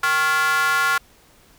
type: tone with high-pass filter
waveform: square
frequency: 155.56 Hz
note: D#3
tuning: in tune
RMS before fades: -19 dBFS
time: 0.03-0.98 s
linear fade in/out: 5 ms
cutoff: 1300 Hz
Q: 5.6
effects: pink hiss -53 dBFS RMS until 1.58 s